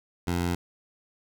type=tone; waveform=15% pulse; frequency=87.31 Hz; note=F2; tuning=in tune; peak=-19 dBFS; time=0.27-0.55 s; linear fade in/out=5 ms; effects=none